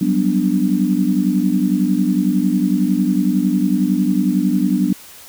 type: chord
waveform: sine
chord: G major seventh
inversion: third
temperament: equal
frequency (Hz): 185 / 196 / 246.9 / 293.7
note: F#3 / G3 / B3 / D4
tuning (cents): 0 / 0 / 0 / 0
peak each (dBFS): -19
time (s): 0.01-4.93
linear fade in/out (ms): 5
effects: white hiss -40 dBFS RMS until 5.28 s